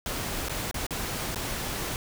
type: noise with dropouts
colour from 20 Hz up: pink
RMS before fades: -32 dBFS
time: 0.06-1.96 s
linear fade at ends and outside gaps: 1 ms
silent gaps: 0.486-0.495 / 0.712-0.743 / 0.866-0.907 / 1.347-1.358 s
effects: none